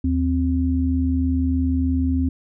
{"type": "tone pair together", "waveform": "sine", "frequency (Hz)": [78.41, 261.6], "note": ["D#2", "C4"], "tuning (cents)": [14, 0], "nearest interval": "octave + major sixth", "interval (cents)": 2086, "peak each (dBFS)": -20, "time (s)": [0.04, 2.29], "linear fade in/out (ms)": 5, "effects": []}